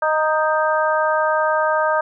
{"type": "harmonic tone with a mistuned harmonic", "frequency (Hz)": 310.2, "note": "D#4", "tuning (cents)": -5, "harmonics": [2, 3, 4, 5], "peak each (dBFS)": [-19, -21, -22, -23], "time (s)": [0.02, 2.01], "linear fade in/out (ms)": 5, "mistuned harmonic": 5, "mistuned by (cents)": 25, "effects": []}